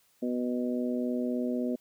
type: harmonic tone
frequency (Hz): 123.47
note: B2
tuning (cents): 0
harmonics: 2 / 3 / 4 / 5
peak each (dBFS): -29 / -36 / -37 / -38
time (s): 0.22-1.76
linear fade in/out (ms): 10
effects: white hiss -67 dBFS RMS until 1.8 s